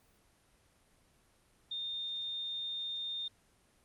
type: tone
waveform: sine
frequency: 3640 Hz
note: A#7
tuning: 42 cents flat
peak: -36 dBFS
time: 1.71-3.28 s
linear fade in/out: 5 ms
effects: pink hiss -68 dBFS RMS until 3.84 s + Opus 24 kbps